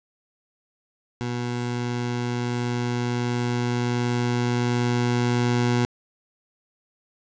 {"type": "tone with level ramp", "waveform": "20% pulse", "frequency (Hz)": 121.4, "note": "B2", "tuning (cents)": -29, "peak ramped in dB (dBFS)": [-21, -14], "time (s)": [1.21, 5.85], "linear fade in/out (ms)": 0, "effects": ["resampled to 16000 Hz", "9-bit"]}